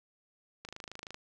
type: click train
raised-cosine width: 0.2 ms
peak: -26 dBFS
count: 14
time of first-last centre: 0.65-1.144 s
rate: 26.3 Hz
effects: none